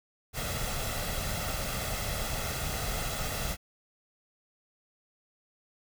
pink noise with comb filter, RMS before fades -33 dBFS, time 0.33-3.57 s, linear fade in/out 50 ms, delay 1.5 ms, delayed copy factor +0.6, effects none

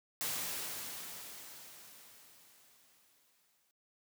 white noise with exponential decay, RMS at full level -36 dBFS, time 0.21-3.71 s, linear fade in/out 0 ms, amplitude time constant 760 ms, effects noise-tail reverb RT60 0.1 s tail -25 dB re dry + high-pass 100 Hz 12 dB/octave

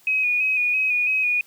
sine tone with vibrato, 2497 Hz, D#7, 6 cents sharp, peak -18 dBFS, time 0.07-1.41 s, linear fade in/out 2 ms, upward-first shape square, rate 3 Hz, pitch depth 29 cents each way, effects white hiss -55 dBFS RMS until 1.46 s

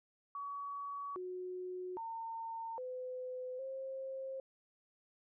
sine tone with pitch steps, 1131 / 365.4 / 909 / 507 / 532 Hz, C#6 / F#4 / A#5 / B4 / C5, +34 / -22 / -44 / +45 / +29 cents, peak -40 dBFS, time 0.35-4.4 s, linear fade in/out 2 ms, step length 810 ms, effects none

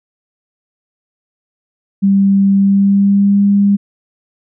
sine tone with pitch glide, 196.7 to 200.9 Hz, G3 to G3, +6 to +43 cents, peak -7 dBFS, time 2.02-3.77 s, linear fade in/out 20 ms, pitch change +37 cents, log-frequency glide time 2.56-3.42 s, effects none

